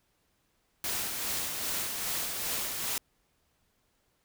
white noise with tremolo, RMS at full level -32 dBFS, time 0.84-2.98 s, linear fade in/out 2 ms, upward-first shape sine, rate 2.5 Hz, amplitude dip 35%, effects pink hiss -73 dBFS RMS until 4.24 s

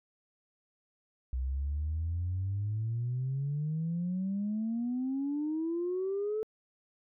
sine exponential sweep, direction up, 62.4 to 440 Hz, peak -29 dBFS, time 1.33-6.43 s, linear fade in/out 0 ms, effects tanh soft clip ceiling -26 dBFS

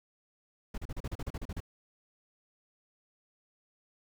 brown noise bursts, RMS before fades -36 dBFS, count 12, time 0.74-1.604 s, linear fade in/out 5 ms, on 39 ms, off 36 ms, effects none

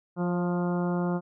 harmonic tone with a mistuned harmonic, 175.9 Hz, F3, 13 cents sharp, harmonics 1 / 2 / 3 / 4 / 5 / 6 / 7 / 8, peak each -26 / -32 / -36 / -38 / -40 / -42 / -43 / -44 dBFS, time 0.16-1.21 s, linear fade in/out 50 ms, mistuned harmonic 3, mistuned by +20 cents, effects none

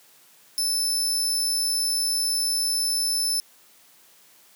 25% pulse tone, 5274 Hz, E8, in tune, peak -17 dBFS, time 0.58-3.4 s, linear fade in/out 0 ms, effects white hiss -55 dBFS RMS until 4.55 s + high-pass 150 Hz 12 dB/octave

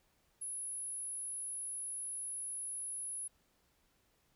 sine tone, 10548 Hz, E9, in tune, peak -39 dBFS, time 0.41-3.28 s, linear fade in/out 10 ms, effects pink hiss -74 dBFS RMS until 4.35 s

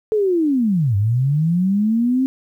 sine linear two-way sweep, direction down then up, 442.1 to 96.5 to 267.4 Hz, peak -14 dBFS, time 0.12-2.26 s, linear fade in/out 0 ms, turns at 0.96 s, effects 9-bit

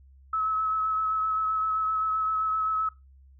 sine tone with vibrato, 1292 Hz, E6, 35 cents flat, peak -24 dBFS, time 0.33-2.89 s, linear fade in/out 5 ms, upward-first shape sine, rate 7.7 Hz, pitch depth 17 cents each way, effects noise-tail reverb RT60 0.2 s tail -18 dB re dry + added 67 Hz sine -51 dBFS peak until 3.39 s

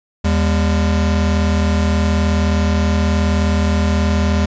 square tone pair together, 80.2 / 201.6 Hz, E2 / G3, -47 / +49 cents, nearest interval octave + major third, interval 1596 cents, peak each -15 / -19 dBFS, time 0.24-4.46 s, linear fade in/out 10 ms, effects resampled to 16000 Hz

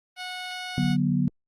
10% pulse tone, 732 Hz, F#5, 19 cents flat, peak -24 dBFS, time 0.16-0.97 s, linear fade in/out 50 ms
sine chord, B minor, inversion first, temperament equal with one note detuned, 146.83 / 185 / 243.7 Hz, D3 / F#3 / B3, 0 / 0 / -23 cents, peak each -25 dBFS, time 0.78-1.28 s, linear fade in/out 0 ms
effects low-pass 8000 Hz 12 dB/octave + Opus 32 kbps

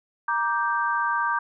sine chord, G minor, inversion first, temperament just, 940.8 / 1176 / 1568 Hz, Bb5 / D6 / G6, +16 / +2 / 0 cents, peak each -26 dBFS, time 0.28-1.39 s, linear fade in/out 5 ms, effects none

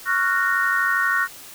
sine chord, Gb major seventh, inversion second, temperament just, 1110 / 1387.5 / 1480 / 1850 Hz, Db6 / F6 / Gb6 / Bb6, +2 / -12 / 0 / -14 cents, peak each -25 / -25 / -22 / -22 dBFS, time 0.05-1.28 s, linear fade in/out 50 ms, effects white hiss -41 dBFS RMS until 1.54 s

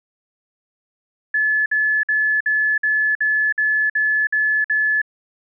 sine tone bursts, 1722 Hz, A6, 38 cents flat, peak -15 dBFS, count 10, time 1.34-5.017 s, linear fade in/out 5 ms, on 320 ms, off 53 ms, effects none

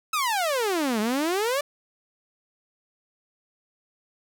sawtooth exponential two-way sweep, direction down then up, 1317 to 206 to 594 Hz, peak -19 dBFS, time 0.13-1.61 s, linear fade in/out 5 ms, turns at 1 s, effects none

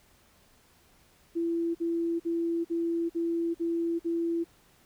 sine tone bursts, 335.9 Hz, E4, 33 cents sharp, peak -26 dBFS, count 7, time 1.35-4.444 s, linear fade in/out 20 ms, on 400 ms, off 49 ms, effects pink hiss -62 dBFS RMS until 4.85 s

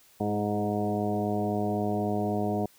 harmonic tone with a mistuned harmonic, 103.83 Hz, G#2, in tune, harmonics 1 / 2 / 3 / 4 / 5 / 6 / 7 / 9, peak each -34 / -30 / -34 / -33 / -41 / -35 / -33 / -44 dBFS, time 0.2-2.66 s, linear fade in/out 5 ms, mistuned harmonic 3, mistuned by +20 cents, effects white hiss -59 dBFS RMS until 2.78 s

